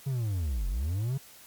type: linear two-way sweep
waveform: triangle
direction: down then up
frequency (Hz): 140.8 to 41.18 to 140.8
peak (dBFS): -25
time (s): 0.06-1.18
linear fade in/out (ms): 10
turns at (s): 0.68
effects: white hiss -52 dBFS RMS until 1.46 s + MP3 96 kbps